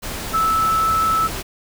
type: tone in noise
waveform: sine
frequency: 1311 Hz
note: E6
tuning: 10 cents flat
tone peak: -15 dBFS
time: 0.33-1.28 s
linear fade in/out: 20 ms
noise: pink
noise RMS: -28 dBFS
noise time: 0.02-1.43 s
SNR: +10 dB
effects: none